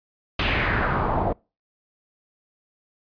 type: noise with low-pass filter sweep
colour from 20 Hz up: pink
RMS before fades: -23 dBFS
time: 0.39-1.33 s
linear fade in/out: 5 ms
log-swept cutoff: 3100 to 680 Hz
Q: 2.7
effects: noise-tail reverb RT60 0.3 s tail -26 dB re dry + resampled to 11025 Hz